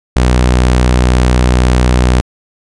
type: tone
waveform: sawtooth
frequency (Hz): 62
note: B1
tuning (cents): +7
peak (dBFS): -3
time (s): 0.16-2.21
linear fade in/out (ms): 0
effects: resampled to 22050 Hz